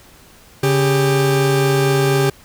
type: tone pair together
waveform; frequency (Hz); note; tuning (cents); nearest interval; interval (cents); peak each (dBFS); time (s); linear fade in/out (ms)
40% pulse; 140.4 / 397.1; C#3 / G4; +22 / +22; octave + tritone; 1800; -15; 0.63-2.3; 5
effects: pink hiss -46 dBFS RMS until 2.44 s